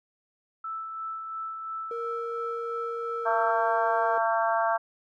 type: tone with tremolo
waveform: sine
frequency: 1318.5 Hz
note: E6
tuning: in tune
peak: -31 dBFS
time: 0.64-3.51 s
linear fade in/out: 5 ms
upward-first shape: sine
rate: 2.9 Hz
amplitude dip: 35%
type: tone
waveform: triangle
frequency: 466.2 Hz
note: A#4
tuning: in tune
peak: -30 dBFS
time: 1.91-4.18 s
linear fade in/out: 2 ms
type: harmonic tone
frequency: 225.9 Hz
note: A3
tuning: 46 cents sharp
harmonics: 3 / 4 / 5 / 6 / 7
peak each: -26 / -28 / -30 / -32 / -33 dBFS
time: 3.25-4.78 s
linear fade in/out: 20 ms
effects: none